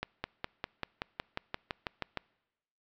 accelerating click train, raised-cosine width 0.3 ms, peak -17 dBFS, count 13, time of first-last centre 0.03-2.173 s, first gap 210 ms, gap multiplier 0.97, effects noise-tail reverb RT60 1.0 s tail -25 dB re dry + low-pass 5000 Hz 12 dB/octave

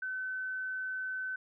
sine tone, 1520 Hz, F#6, 46 cents sharp, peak -34 dBFS, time 0.02-1.36 s, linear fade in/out 5 ms, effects none

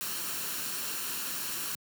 white noise with comb filter, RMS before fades -35 dBFS, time 0.01-1.75 s, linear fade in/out 0 ms, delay 0.71 ms, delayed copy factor +0.5, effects high-pass 150 Hz 12 dB/octave

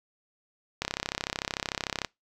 click train, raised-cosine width 0.2 ms, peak -11 dBFS, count 42, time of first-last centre 0.82-2.048 s, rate 33.4 Hz, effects noise-tail reverb RT60 0.2 s tail -25 dB re dry

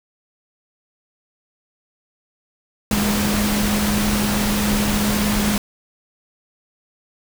sine tone in noise, 207.7 Hz, G#3, in tune, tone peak -19 dBFS, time 2.91-5.58 s, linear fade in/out 2 ms, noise pink, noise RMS -22 dBFS, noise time 2.91-5.58 s, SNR 0 dB, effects none

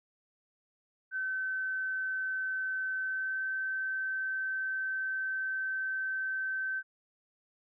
sine tone with pitch glide, 1531 to 1542.5 Hz, G6 to G6, -41 to -28 cents, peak -31 dBFS, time 1.11-6.83 s, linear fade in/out 50 ms, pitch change +13 cents, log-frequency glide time 3-3.43 s, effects none

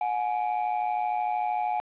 triangle ring-modulated tone, 784 Hz, G5, in tune, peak -20 dBFS, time 0.01-1.8 s, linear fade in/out 0 ms, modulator 56.5 Hz, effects resampled to 8000 Hz + 9-bit

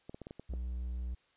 clicks, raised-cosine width 2 ms, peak -31 dBFS, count 7, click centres 0.095 / 0.145 / 0.217 / 0.269 / 0.309 / 0.396 / 0.537 s
triangle tone with vibrato, 61.4 Hz, B1, 9 cents flat, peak -33 dBFS, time 0.49-1.15 s, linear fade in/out 10 ms, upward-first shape sine, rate 6.5 Hz, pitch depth 9 cents each way
effects white hiss -70 dBFS RMS until 1.36 s + resampled to 8000 Hz

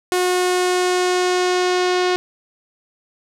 sawtooth tone with low-pass filter sweep, 362.5 Hz, F#4, 35 cents flat, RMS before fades -18 dBFS, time 0.12-2.16 s, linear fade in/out 0 ms, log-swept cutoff 11000 to 4800 Hz, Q 1.2, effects none

